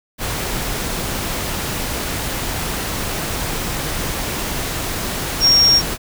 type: tone in noise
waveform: sine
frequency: 5570 Hz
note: F8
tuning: 5 cents flat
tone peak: -9 dBFS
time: 5.4-5.82 s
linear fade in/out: 50 ms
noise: pink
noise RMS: -23 dBFS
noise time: 0.18-5.98 s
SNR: +11 dB
effects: none